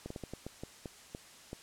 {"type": "slowing click train", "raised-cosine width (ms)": 2, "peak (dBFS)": -27, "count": 10, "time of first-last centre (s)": [0.06, 1.531], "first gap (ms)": 44, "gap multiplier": 1.31, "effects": ["white hiss -55 dBFS RMS until 1.62 s", "low-pass 9000 Hz 12 dB/octave"]}